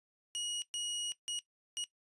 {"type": "tone bursts at uneven times", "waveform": "20% pulse", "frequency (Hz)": 2898, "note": "F#7", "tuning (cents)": -37, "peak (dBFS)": -30, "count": 4, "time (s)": [[0.35, 0.62], [0.74, 1.12], [1.28, 1.39], [1.77, 1.84]], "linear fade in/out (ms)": 0, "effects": ["noise-tail reverb RT60 0.1 s tail -17 dB re dry", "resampled to 24000 Hz"]}